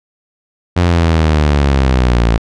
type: linear sweep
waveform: sawtooth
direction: down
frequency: 89 to 55 Hz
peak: -5 dBFS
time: 0.76-2.38 s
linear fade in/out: 10 ms
effects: low-pass 5000 Hz 12 dB/octave